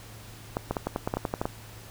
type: clicks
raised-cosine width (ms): 1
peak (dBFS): -13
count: 12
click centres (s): 0.569 / 0.71 / 0.768 / 0.87 / 0.961 / 1.075 / 1.139 / 1.17 / 1.252 / 1.339 / 1.415 / 1.455
effects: added 109 Hz sine -47 dBFS peak until 1.9 s + pink hiss -48 dBFS RMS until 1.9 s